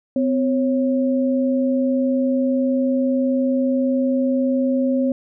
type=tone pair together; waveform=sine; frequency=255.6 / 546 Hz; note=C4 / C#5; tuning=-40 / -26 cents; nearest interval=octave + minor second; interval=1314 cents; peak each=-17 / -22 dBFS; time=0.16-5.12 s; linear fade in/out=2 ms; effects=none